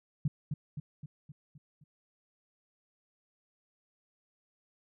sine tone with echo, 146.83 Hz, D3, in tune, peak -25 dBFS, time 0.25-0.28 s, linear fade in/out 5 ms, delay 260 ms, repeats 6, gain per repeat -5 dB, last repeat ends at 1.84 s, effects none

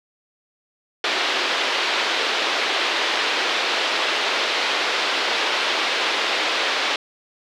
white band-pass noise, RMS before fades -22 dBFS, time 1.04-6.96 s, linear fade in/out 2 ms, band 330 to 4000 Hz, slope 24 dB/octave, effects none

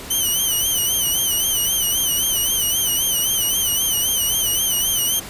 5% pulse tone with vibrato, 3029 Hz, F#7, 40 cents sharp, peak -9 dBFS, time 0.1-5.2 s, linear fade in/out 10 ms, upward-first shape sine, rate 3.8 Hz, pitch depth 87 cents each way, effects pink hiss -34 dBFS RMS until 5.29 s + resampled to 32000 Hz

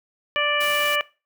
harmonic tone, 587.3 Hz, D5, in tune, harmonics 1 / 2 / 3 / 4 / 5, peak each -26 / -26 / -26 / -26 / -26 dBFS, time 0.36-1.01 s, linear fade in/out 0 ms
white high-pass noise, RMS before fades -33 dBFS, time 0.6-0.96 s, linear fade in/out 10 ms, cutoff 130 Hz, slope 12 dB/octave
effects noise-tail reverb RT60 0.3 s tail -20 dB re dry

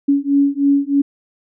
sine beating tone pair, 279.5 / 282.7 Hz, C#4 / C#4, +14 / +34 cents, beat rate 3.2 Hz, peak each -15 dBFS, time 0.08-1.02 s, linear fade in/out 10 ms, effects none

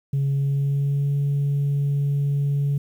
sine tone with pitch glide, 138.59 to 141.83 Hz, C#3 to C#3, 0 to +40 cents, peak -17 dBFS, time 0.13-2.78 s, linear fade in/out 5 ms, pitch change +40 cents, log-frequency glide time 0.29-1.14 s, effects tanh soft clip ceiling -17 dBFS + 9-bit

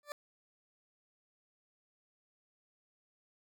20% pulse tone with exponential growth, 587.3 Hz, D5, in tune, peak -31 dBFS, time 0.03-0.12 s, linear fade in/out 1 ms, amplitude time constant 19 ms, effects none

